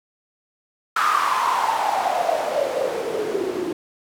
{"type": "noise with band-pass filter sweep", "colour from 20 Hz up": "white", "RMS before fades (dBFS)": -22, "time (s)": [0.96, 3.73], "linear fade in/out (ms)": 5, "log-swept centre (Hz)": [1300, 330], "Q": 7.8, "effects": []}